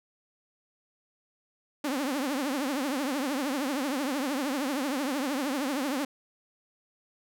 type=tone with vibrato; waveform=sawtooth; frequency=275.1 Hz; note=C#4; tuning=13 cents flat; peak=-24 dBFS; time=1.84-6.05 s; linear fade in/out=5 ms; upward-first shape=triangle; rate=13 Hz; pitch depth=200 cents each way; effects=none